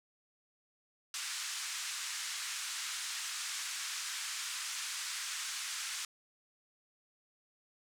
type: band-pass noise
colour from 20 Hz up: white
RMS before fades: -40 dBFS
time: 1.14-6.05 s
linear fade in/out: 2 ms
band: 1200 to 8400 Hz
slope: 24 dB/octave
effects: none